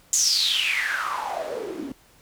white noise with band-pass filter sweep, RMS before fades -25 dBFS, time 0.13-1.92 s, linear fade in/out 2 ms, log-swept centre 7000 to 250 Hz, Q 9, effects pink hiss -56 dBFS RMS until 2.21 s

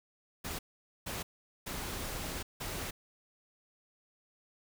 pink noise bursts at uneven times, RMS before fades -39 dBFS, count 4, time 0.44-0.59 / 1.06-1.23 / 1.66-2.43 / 2.6-2.91 s, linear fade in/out 10 ms, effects none

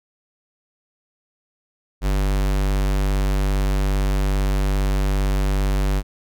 square tone, 48.79 Hz, G1, 7 cents flat, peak -18 dBFS, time 2.01-6.03 s, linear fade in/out 50 ms, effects none

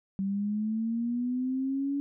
sine linear sweep, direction up, 192.2 to 284 Hz, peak -27 dBFS, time 0.19-2 s, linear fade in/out 0 ms, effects none

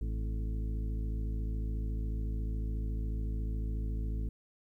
harmonic tone with a mistuned harmonic, 54 Hz, A1, 32 cents flat, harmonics 1 / 2 / 3 / 4 / 5 / 6 / 8, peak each -32 / -41 / -47 / -48 / -49 / -51 / -54 dBFS, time 0.01-4.29 s, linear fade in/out 5 ms, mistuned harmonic 5, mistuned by -59 cents, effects 12-bit

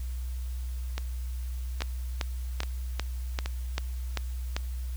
two click trains, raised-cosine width 0.2 ms, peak -12 / -16 dBFS, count 8 / 4, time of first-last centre 1.82-4.565 / 0.98-3.459 s, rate 2.55 / 1.21 Hz, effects added 62 Hz sine -31 dBFS peak until 4.96 s + white hiss -53 dBFS RMS until 4.96 s

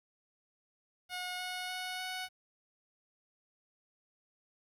10% pulse tone with pitch steps, 725 / 730 / 735.1 / 740.2 Hz, F#5 / F#5 / F#5 / F#5, -35 / -24 / -11 / 0 cents, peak -29 dBFS, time 1.09-2.29 s, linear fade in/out 50 ms, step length 300 ms, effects low-pass 12000 Hz 12 dB/octave + 11-bit

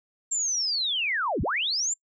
sine linear two-way sweep, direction down then up, 7459 to 36.71 to 7459 Hz, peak -24 dBFS, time 0.31-1.94 s, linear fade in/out 10 ms, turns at 1.42 s, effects noise-tail reverb RT60 0.1 s tail -25 dB re dry

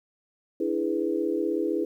sine chord, E dominant seventh, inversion third, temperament equal, 293.7 / 329.6 / 415.3 / 493.9 Hz, D4 / E4 / G#4 / B4, 0 / 0 / 0 / 0 cents, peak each -32 / -27 / -29 / -32 dBFS, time 0.6-1.85 s, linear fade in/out 5 ms, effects 10-bit

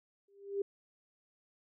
sine tone with exponential growth, 398.8 Hz, G4, 30 cents sharp, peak -28 dBFS, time 0.28-0.62 s, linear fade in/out 5 ms, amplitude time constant 73 ms, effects none

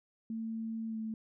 sine tone with pitch glide, 224.3 to 220.6 Hz, A3 to A3, +34 to +5 cents, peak -35 dBFS, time 0.3-1.14 s, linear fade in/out 2 ms, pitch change -29 cents, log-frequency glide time 0.88-0.97 s, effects none

